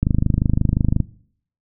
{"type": "click train", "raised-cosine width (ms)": 5, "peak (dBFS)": -4, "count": 26, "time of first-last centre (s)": [0.03, 1.003], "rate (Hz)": 25.7, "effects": ["noise-tail reverb RT60 0.6 s tail -21 dB re dry"]}